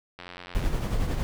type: click train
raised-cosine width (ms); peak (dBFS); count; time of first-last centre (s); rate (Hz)
0.3; -24; 43; 0.19-0.661; 89.1
type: noise with tremolo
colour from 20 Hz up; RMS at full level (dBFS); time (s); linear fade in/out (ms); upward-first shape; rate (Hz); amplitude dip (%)
brown; -24; 0.55-1.23; 0; triangle; 11; 50
effects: none